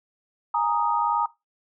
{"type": "chord", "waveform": "sine", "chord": "Ab suspended second", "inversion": "none", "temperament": "equal", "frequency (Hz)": [830.6, 932.3, 1244.5], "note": ["Ab5", "Bb5", "Eb6"], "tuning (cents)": [0, 0, 0], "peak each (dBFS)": [-27, -23, -26], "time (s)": [0.54, 1.26], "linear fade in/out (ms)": 5, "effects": ["noise-tail reverb RT60 0.2 s tail -18 dB re dry"]}